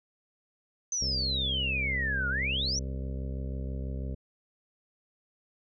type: exponential two-way sweep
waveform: sine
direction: down then up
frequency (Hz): 6210 to 1396.9 to 6030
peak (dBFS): -28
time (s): 0.92-2.79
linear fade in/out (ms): 2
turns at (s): 2.29
type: harmonic tone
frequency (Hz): 66.1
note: C2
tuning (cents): +18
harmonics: 1 / 2 / 3 / 4 / 6 / 7 / 8 / 9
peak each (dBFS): -33 / -39 / -43 / -45 / -49 / -50 / -51 / -52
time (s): 1.01-4.15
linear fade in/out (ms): 10
effects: none